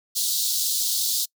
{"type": "high-pass noise", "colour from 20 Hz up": "pink", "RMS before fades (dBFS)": -24, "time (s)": [0.15, 1.26], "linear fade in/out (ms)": 20, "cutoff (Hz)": 3700, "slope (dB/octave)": 48, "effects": ["noise-tail reverb RT60 0.1 s tail -25 dB re dry"]}